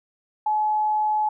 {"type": "tone", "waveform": "sine", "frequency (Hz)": 853, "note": "G#5", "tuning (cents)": 46, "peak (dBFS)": -19, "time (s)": [0.46, 1.29], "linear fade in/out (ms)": 5, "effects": []}